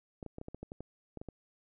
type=clicks; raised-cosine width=2 ms; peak=-29 dBFS; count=12; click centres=0.228 / 0.263 / 0.384 / 0.414 / 0.484 / 0.546 / 0.63 / 0.719 / 0.806 / 1.173 / 1.215 / 1.287 s; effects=none